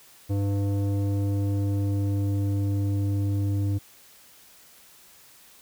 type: tone with low-pass filter sweep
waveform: square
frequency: 100 Hz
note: G2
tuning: 35 cents sharp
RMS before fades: -25 dBFS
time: 0.29-3.79 s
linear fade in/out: 20 ms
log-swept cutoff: 460 to 280 Hz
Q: 1.2
effects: white hiss -53 dBFS RMS until 5.61 s